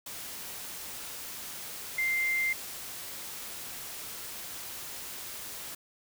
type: tone in noise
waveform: sine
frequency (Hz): 2093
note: C7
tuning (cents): 0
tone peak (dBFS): -26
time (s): 1.98-2.53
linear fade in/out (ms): 5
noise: white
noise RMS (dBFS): -41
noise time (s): 0.06-5.75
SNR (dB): +12
effects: none